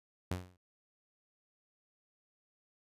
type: tone with exponential decay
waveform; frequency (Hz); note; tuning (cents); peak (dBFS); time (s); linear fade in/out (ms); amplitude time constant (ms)
sawtooth; 90.8; F#2; -32; -27; 0.31-0.57; 5; 56
effects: resampled to 32000 Hz